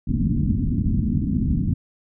white low-pass noise, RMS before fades -21 dBFS, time 0.07-1.74 s, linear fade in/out 10 ms, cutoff 260 Hz, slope 48 dB/octave, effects none

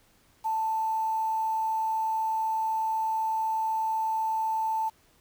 sine tone with quantisation, 884 Hz, A5, 8 cents sharp, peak -25 dBFS, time 0.44-4.9 s, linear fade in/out 20 ms, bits 8, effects pink hiss -63 dBFS RMS until 5.2 s

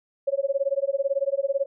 sine tone with tremolo, 552 Hz, C#5, 7 cents flat, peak -18 dBFS, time 0.27-1.66 s, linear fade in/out 10 ms, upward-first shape sine, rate 18 Hz, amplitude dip 100%, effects none

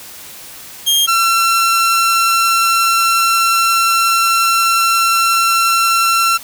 sawtooth tone pair in turn, 3223 / 1352.8 Hz, G7 / E6, +47 / +44 cents, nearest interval octave + minor third, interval 1503 cents, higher first, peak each -7 / -7 dBFS, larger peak neither, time 0.86-1.07 / 1.07-6.38 s, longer second, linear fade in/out 20 ms, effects white hiss -34 dBFS RMS until 6.43 s

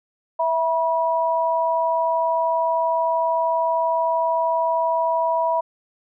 sine tone pair together, 657 / 970 Hz, E5 / B5, -6 / -31 cents, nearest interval perfect fifth, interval 675 cents, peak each -21 / -20 dBFS, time 0.39-5.61 s, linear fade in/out 10 ms, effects none

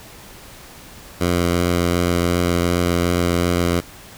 10% pulse tone with vibrato, 87.31 Hz, F2, in tune, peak -8 dBFS, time 1.2-3.81 s, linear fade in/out 20 ms, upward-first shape sine, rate 2.7 Hz, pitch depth 12 cents each way, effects pink hiss -41 dBFS RMS until 4.17 s

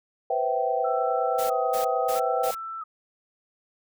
sine chord, C major seventh, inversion third, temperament equal with one note detuned, 493.9 / 523.3 / 659.3 / 773.2 Hz, B4 / C5 / E5 / G5, 0 / 0 / 0 / -24 cents, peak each -28 / -30 / -29 / -26 dBFS, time 0.3-2.51 s, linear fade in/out 5 ms
sine tone with vibrato, 1295 Hz, E6, 31 cents flat, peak -32 dBFS, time 0.84-2.84 s, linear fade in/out 10 ms, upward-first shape square, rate 0.76 Hz, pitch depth 46 cents each way
white noise bursts, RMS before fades -36 dBFS, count 4, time 1.38-2.55 s, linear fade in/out 10 ms, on 120 ms, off 230 ms
effects none

